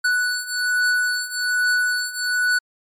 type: beating tone pair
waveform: square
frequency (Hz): 1480 / 1481.2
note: F#6 / F#6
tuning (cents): 0 / +1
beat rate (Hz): 1.2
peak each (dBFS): -24 / -21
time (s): 0.04-2.59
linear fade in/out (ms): 10
effects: low-pass 12000 Hz 12 dB/octave + MP3 96 kbps